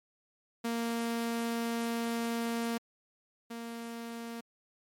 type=tone pair in turn; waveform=sawtooth; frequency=232.2 / 232.2 Hz; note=A#3 / A#3; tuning=-7 / -7 cents; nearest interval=unison; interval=0 cents; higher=neither; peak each=-27 / -35 dBFS; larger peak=first; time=0.64-2.78 / 3.5-4.41 s; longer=first; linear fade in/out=10 ms; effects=MP3 64 kbps